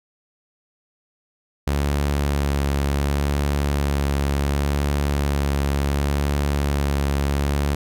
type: tone with vibrato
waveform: sawtooth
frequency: 71 Hz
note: C#2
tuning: 42 cents sharp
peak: -15 dBFS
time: 1.67-7.75 s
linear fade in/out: 5 ms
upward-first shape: sine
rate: 0.69 Hz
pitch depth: 17 cents each way
effects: none